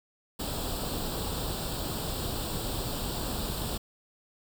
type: noise with comb filter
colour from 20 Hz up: pink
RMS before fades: -33 dBFS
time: 0.39-3.78 s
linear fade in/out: 10 ms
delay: 0.24 ms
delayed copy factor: +0.75
effects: none